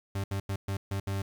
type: tone bursts at uneven times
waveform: 40% pulse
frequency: 98 Hz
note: G2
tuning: in tune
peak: -29 dBFS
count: 6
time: 0.15-0.24 / 0.31-0.4 / 0.49-0.56 / 0.68-0.77 / 0.91-1 / 1.07-1.22 s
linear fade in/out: 5 ms
effects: 10-bit